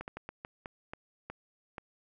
slowing click train, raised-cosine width 0.5 ms, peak -25 dBFS, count 9, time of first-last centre 0.01-1.782 s, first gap 69 ms, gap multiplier 1.32, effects none

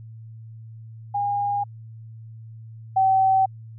sine tone pair in turn, 812 / 766.4 Hz, G#5 / G5, -39 / -39 cents, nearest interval minor second, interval 100 cents, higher first, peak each -21 / -15 dBFS, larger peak second, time 1.14-1.64 / 2.96-3.46 s, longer neither, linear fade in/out 10 ms, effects added 112 Hz sine -38 dBFS peak until 3.78 s

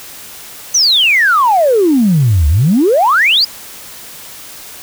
sine exponential two-way sweep, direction down then up, 6272 to 69.7 to 5080 Hz, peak -6 dBFS, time 0.74-3.45 s, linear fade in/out 10 ms, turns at 2.48 s, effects tanh soft clip ceiling -2 dBFS + white hiss -32 dBFS RMS until 4.82 s

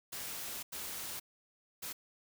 white noise bursts at uneven times, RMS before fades -42 dBFS, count 3, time 0.12-0.63 / 0.72-1.2 / 1.82-1.93 s, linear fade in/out 10 ms, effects none

